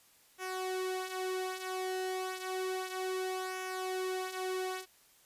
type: tone with flanger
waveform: sawtooth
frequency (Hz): 373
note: F#4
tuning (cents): +14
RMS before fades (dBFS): -37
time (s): 0.38-4.86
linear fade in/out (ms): 50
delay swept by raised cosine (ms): 0.23 to 6.23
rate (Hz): 0.31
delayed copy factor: -0.6
effects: white hiss -64 dBFS RMS until 5.25 s + resampled to 32000 Hz